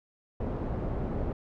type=low-pass noise; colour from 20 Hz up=pink; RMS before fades=-32 dBFS; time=0.4-1.33 s; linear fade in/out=5 ms; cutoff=600 Hz; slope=12 dB/octave; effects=none